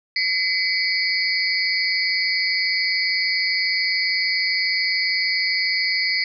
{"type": "tone cluster", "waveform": "sine", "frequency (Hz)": [2034, 2263, 4393, 4580, 4921], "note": ["C7", "C#7", "C#8", "D8", "D#8"], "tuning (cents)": [-50, 35, -16, -44, -20], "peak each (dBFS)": [-22, -27, -26, -27, -27], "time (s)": [0.16, 6.24], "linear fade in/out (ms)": 2, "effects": []}